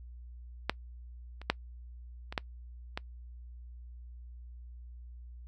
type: clicks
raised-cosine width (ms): 0.3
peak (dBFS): -11 / -30 / -9 / -24 / -13 / -18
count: 6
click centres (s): 0.696 / 1.416 / 1.5 / 2.325 / 2.378 / 2.975
effects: noise-tail reverb RT60 0.1 s tail -24 dB re dry + added 60 Hz sine -45 dBFS peak until 5.47 s